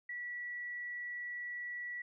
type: tone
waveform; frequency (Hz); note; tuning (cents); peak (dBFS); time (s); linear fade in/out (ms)
sine; 1945; B6; -27; -39; 0.09-2.02; 5
effects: none